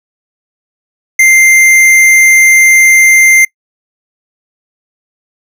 sine tone with tanh clipping, 2093 Hz, C7, in tune, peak -4 dBFS, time 1.19-3.45 s, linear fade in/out 5 ms, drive 17 dB, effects noise-tail reverb RT60 0.1 s tail -24 dB re dry

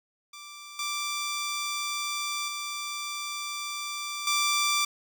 10% pulse tone with level steps, 1174.7 Hz, D6, in tune, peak -34 / -21 / -24 / -15 dBFS, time 0.33-4.85 s, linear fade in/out 5 ms, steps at 0.79 / 2.48 / 4.27 s, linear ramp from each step 2 ms, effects none

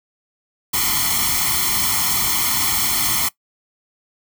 white noise with comb filter, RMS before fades -19 dBFS, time 0.73-3.29 s, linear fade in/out 10 ms, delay 0.93 ms, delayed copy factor +0.95, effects noise-tail reverb RT60 0.1 s tail -20 dB re dry

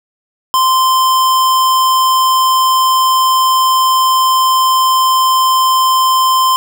square tone, 1040 Hz, C6, 11 cents flat, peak -9 dBFS, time 0.54-6.56 s, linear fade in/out 0 ms, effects none

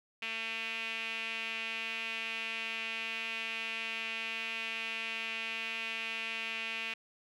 sawtooth tone with band-pass filter, 225.2 Hz, A3, 40 cents sharp, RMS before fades -38 dBFS, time 0.22-6.94 s, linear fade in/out 5 ms, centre 2600 Hz, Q 5.4, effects none

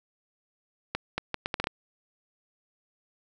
accelerating click train, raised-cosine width 0.3 ms, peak -12 dBFS, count 8, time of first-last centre 0.95-1.671 s, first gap 230 ms, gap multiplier 0.71, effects none

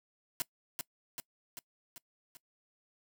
white noise with echo, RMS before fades -33 dBFS, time 0.4-0.42 s, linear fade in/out 0 ms, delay 390 ms, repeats 5, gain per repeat -4 dB, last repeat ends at 2.37 s, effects noise-tail reverb RT60 0.1 s tail -23 dB re dry

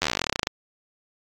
slowing click train, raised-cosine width 0.2 ms, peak -5 dBFS, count 21, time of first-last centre 0.02-0.471 s, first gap 11 ms, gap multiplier 1.07, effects AAC 48 kbps

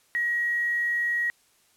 sine tone with quantisation, 1900 Hz, A#6, 33 cents sharp, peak -23 dBFS, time 0.15-1.3 s, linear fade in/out 0 ms, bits 8, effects white hiss -63 dBFS RMS until 1.76 s + low-pass 12000 Hz 12 dB/octave

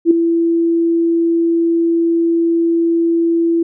sine tone with ADSR envelope, 334.7 Hz, E4, 26 cents sharp, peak -3 dBFS, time 0.05-3.63 s, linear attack 58 ms, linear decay 5 ms, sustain -8 dB, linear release 6 ms, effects none

